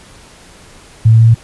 sine tone with pitch steps, 111.6 / 112.57 / 113.55 / 114.54 Hz, A2 / A2 / A#2 / A#2, +25 / +40 / -45 / -30 cents, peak -3 dBFS, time 1.05-1.346 s, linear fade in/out 10 ms, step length 74 ms, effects pink hiss -40 dBFS RMS until 1.43 s + resampled to 24000 Hz

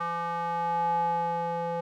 square tone with band-pass filter sweep, 170 Hz, F3, 46 cents flat, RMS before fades -29 dBFS, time 0-1.81 s, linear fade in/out 10 ms, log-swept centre 1100 to 670 Hz, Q 6.1, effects none

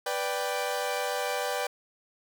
sawtooth chord, G major, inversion first, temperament equal, 493.9 / 587.3 / 784 Hz, B4 / D5 / G5, 0 / 0 / 0 cents, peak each -29 dBFS, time 0.06-1.67 s, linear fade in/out 5 ms, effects none

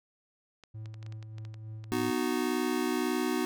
clicks, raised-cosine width 0.2 ms, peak -33 dBFS, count 11, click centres 0.637 / 0.858 / 0.942 / 1.028 / 1.064 / 1.124 / 1.227 / 1.383 / 1.451 / 1.542 / 1.841 s
triangle tone with tremolo, 109.3 Hz, A2, 11 cents flat, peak -36 dBFS, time 0.74-2.11 s, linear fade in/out 10 ms, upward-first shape sine, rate 3.3 Hz, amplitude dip 40%
square chord, B major, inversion none, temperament just, 246.9 / 308.7 / 370.4 Hz, B3 / D#4 / F#4, 0 / -14 / +2 cents, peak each -33 dBFS, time 1.92-3.45 s, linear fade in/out 0 ms
effects none

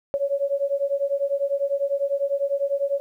sine beating tone pair, 554.4 / 564.4 Hz, C#5 / C#5, 0 / +31 cents, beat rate 10 Hz, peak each -24 dBFS, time 0.14-3 s, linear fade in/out 0 ms, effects 10-bit

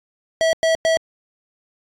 square tone bursts, 650 Hz, E5, 24 cents flat, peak -15 dBFS, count 3, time 0.41-0.97 s, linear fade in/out 0 ms, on 120 ms, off 100 ms, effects low-pass 7000 Hz 12 dB/octave + AAC 64 kbps

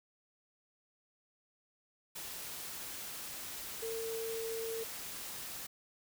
sine tone in noise, 452.4 Hz, A4, 48 cents sharp, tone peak -37 dBFS, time 3.82-4.84 s, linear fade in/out 10 ms, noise white, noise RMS -44 dBFS, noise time 2.15-5.67 s, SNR +4 dB, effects none

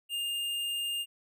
sine tone with hard clipping, 2814 Hz, F7, 12 cents sharp, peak -32 dBFS, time 0.09-1.06 s, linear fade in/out 50 ms, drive 14 dB, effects none

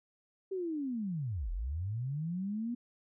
sine linear two-way sweep, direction down then up, 392 to 38.37 to 244.8 Hz, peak -33 dBFS, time 0.51-2.75 s, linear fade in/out 10 ms, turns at 1.51 s, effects none

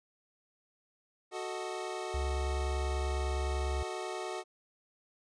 25% pulse chord, D# diminished, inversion first, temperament equal, 370 / 440 / 622.3 Hz, F#4 / A4 / D#5, 0 / 0 / 0 cents, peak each -35 / -38 / -39 dBFS, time 1.31-4.44 s, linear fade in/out 50 ms
sine tone, 68.9 Hz, C#2, 10 cents flat, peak -31 dBFS, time 2.14-3.83 s, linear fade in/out 5 ms
effects resampled to 22050 Hz

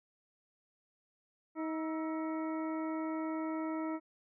harmonic tone with a mistuned harmonic, 317 Hz, D#4, 32 cents sharp, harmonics 1 / 2 / 3 / 4 / 6 / 7, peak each -35 / -43 / -45 / -46 / -54 / -54 dBFS, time 1.55-4 s, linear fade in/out 50 ms, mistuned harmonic 4, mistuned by +65 cents, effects none

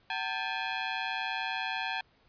15% pulse ring-modulated tone, 830.6 Hz, G#5, in tune, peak -22 dBFS, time 0.1-2.01 s, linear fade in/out 2 ms, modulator 70 Hz, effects pink hiss -66 dBFS RMS until 2.28 s + resampled to 11025 Hz

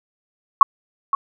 sine tone with echo, 1108.7 Hz, C#6, in tune, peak -3 dBFS, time 0.61-0.63 s, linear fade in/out 2 ms, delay 520 ms, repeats 1, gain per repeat -12 dB, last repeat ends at 1.15 s, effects none

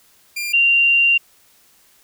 sawtooth / sine tone pair in turn, 2393 / 2771 Hz, D7 / F7, +32 / -14 cents, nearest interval minor third, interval 254 cents, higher second, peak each -19 / -11 dBFS, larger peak second, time 0.36-0.53 / 0.53-1.18 s, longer second, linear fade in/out 10 ms, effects white hiss -54 dBFS RMS until 2.03 s

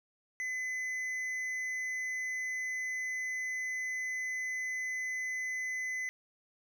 sine tone with hard clipping, 2025 Hz, B6, 43 cents sharp, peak -35 dBFS, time 0.4-6.09 s, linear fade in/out 0 ms, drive 6 dB, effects none

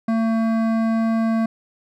sine tone with hard clipping, 225.1 Hz, A3, 40 cents sharp, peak -19 dBFS, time 0.08-1.46 s, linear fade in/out 5 ms, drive 13 dB, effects none

